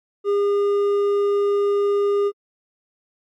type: tone with hard clipping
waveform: sine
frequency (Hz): 405.2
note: G#4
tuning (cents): -43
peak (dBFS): -18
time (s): 0.24-2.32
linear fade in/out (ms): 50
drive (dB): 5
effects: AAC 64 kbps